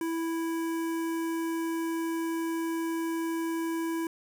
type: tone with notch filter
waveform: square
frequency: 329.6 Hz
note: E4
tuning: in tune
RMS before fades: -31 dBFS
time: 0.01-4.07 s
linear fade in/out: 2 ms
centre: 4000 Hz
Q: 0.93
effects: none